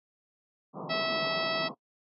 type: band-pass noise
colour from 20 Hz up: pink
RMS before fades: -39 dBFS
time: 0.73-1.75 s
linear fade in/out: 50 ms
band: 140 to 1200 Hz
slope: 96 dB/octave
type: harmonic tone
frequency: 652 Hz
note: E5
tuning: 19 cents flat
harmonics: 1 / 2 / 3 / 4 / 5 / 6 / 7 / 8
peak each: -32 / -35 / -37 / -38 / -39 / -40 / -40 / -41 dBFS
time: 0.89-1.69 s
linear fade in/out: 20 ms
effects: noise-tail reverb RT60 0.1 s tail -20 dB re dry